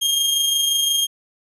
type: tone with amplitude modulation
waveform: sawtooth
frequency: 3224 Hz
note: G7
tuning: 48 cents sharp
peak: -12 dBFS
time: 0.01-1.07 s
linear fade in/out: 20 ms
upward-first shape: sine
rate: 25.7 Hz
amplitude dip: 35%
effects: resampled to 32000 Hz